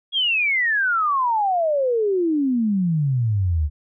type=exponential sweep; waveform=sine; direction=down; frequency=3352 to 71 Hz; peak=-17 dBFS; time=0.12-3.7 s; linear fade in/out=50 ms; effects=none